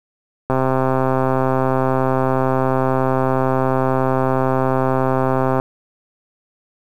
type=click train; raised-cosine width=1 ms; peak=-4 dBFS; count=669; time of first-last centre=0.5-5.599 s; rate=131 Hz; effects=7-bit